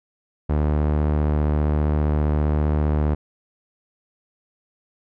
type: tone with low-pass filter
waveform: sawtooth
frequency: 75.1 Hz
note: D2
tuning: 39 cents sharp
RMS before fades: -20 dBFS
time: 0.49-3.15 s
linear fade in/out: 10 ms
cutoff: 1100 Hz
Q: 0.59
effects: none